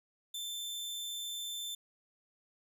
sawtooth tone, 3546 Hz, A7, 13 cents sharp, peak -35 dBFS, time 0.34-1.75 s, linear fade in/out 5 ms, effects none

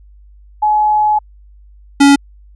sine / square tone pair in turn, 848 / 281 Hz, G#5 / C#4, +36 / +24 cents, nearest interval octave + perfect fifth, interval 1912 cents, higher first, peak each -9 / -5 dBFS, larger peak second, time 0.62-1.19 / 2-2.16 s, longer first, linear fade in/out 10 ms, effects added 50 Hz sine -39 dBFS peak until 2.55 s + resampled to 24000 Hz

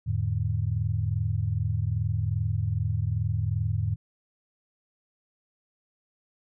sine tone cluster, 85 / 107.5 / 148.3 Hz, F2 / A2 / D3, -46 / -40 / +17 cents, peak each -30 / -26 / -32 dBFS, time 0.06-3.96 s, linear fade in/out 20 ms, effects none

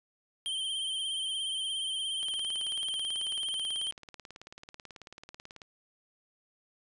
square tone with vibrato, 3136 Hz, G7, in tune, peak -32 dBFS, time 0.46-3.91 s, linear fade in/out 0 ms, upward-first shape triangle, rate 17 Hz, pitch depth 58 cents each way
click train, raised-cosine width 0.2 ms, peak -29 dBFS, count 63, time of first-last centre 2.23-5.618 s, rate 18.3 Hz
effects resampled to 24000 Hz

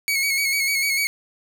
sawtooth tone with vibrato, 2217 Hz, C#7, in tune, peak -16 dBFS, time 0.08-1.07 s, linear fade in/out 0 ms, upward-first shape square, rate 6.7 Hz, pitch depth 36 cents each way, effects none

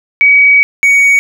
sine / triangle tone pair in turn, 2266 / 2244 Hz, C#7 / C#7, +37 / +21 cents, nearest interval unison, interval 16 cents, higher first, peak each -3 dBFS, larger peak neither, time 0.21-0.63 / 0.83-1.19 s, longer first, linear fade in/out 0 ms, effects none

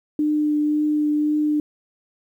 sine tone with vibrato, 300 Hz, D4, 37 cents sharp, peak -17 dBFS, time 0.19-1.6 s, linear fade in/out 2 ms, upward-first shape triangle, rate 1.9 Hz, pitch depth 12 cents each way, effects 9-bit

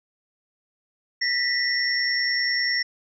sine tone cluster, 1835 / 1965 / 5470 Hz, A#6 / B6 / F8, -28 / -9 / -37 cents, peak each -31 / -24 / -24 dBFS, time 1.21-2.83 s, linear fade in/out 10 ms, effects none

